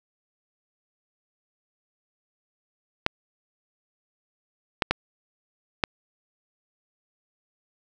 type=clicks; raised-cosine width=0.3 ms; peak=-4 dBFS; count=4; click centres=3.064 / 4.822 / 4.91 / 5.838 s; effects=none